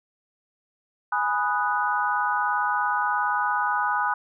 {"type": "chord", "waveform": "sine", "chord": "G# minor seventh", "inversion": "none", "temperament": "equal", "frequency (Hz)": [830.6, 987.8, 1244.5, 1480], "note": ["G#5", "B5", "D#6", "F#6"], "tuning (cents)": [0, 0, 0, 0], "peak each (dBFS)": -27, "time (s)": [1.12, 4.14], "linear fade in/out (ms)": 5, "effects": []}